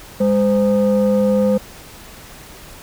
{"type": "tone pair together", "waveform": "sine", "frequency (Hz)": [203.9, 514.3], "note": ["G#3", "C5"], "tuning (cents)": [-32, -30], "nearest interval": "octave + major third", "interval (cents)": 1602, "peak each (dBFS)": -13, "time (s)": [0.2, 1.58], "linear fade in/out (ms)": 10, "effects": ["tanh soft clip ceiling -9 dBFS", "pink hiss -39 dBFS RMS until 2.82 s"]}